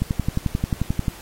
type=click train; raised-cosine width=5 ms; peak=-8 dBFS; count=13; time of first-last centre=0.02-1.082 s; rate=11.3 Hz; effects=pink hiss -42 dBFS RMS until 1.21 s + AAC 48 kbps